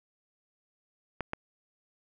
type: clicks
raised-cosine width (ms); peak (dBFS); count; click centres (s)
0.5; -17; 2; 1.207 / 1.334
effects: none